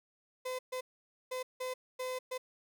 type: tone bursts at uneven times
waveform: 35% pulse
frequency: 510 Hz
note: C5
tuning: 44 cents flat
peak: -34 dBFS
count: 6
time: 0.45-0.59 / 0.72-0.81 / 1.31-1.43 / 1.6-1.74 / 1.99-2.19 / 2.31-2.38 s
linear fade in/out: 10 ms
effects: none